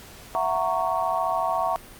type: chord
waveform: sine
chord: F# dominant seventh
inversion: third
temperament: just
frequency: 666 / 740 / 925 / 1110 Hz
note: E5 / F#5 / A#5 / C#6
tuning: +18 / 0 / -14 / +2 cents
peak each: -27 dBFS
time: 0.35-1.76 s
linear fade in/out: 0 ms
effects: pink hiss -45 dBFS RMS until 1.99 s + Opus 48 kbps